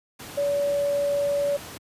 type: tone in noise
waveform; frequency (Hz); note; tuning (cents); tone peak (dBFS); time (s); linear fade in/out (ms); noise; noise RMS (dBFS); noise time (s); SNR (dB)
sine; 571; D5; -49; -21; 0.37-1.57; 10; pink; -39; 0.19-1.78; +15
effects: high-pass 100 Hz 12 dB/octave + resampled to 32000 Hz